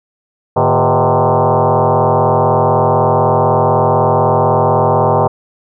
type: tone with frequency modulation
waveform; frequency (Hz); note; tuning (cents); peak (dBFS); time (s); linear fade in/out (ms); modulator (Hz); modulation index
sine; 150; D3; +37; -8; 0.56-5.28; 10; 128; 7
effects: none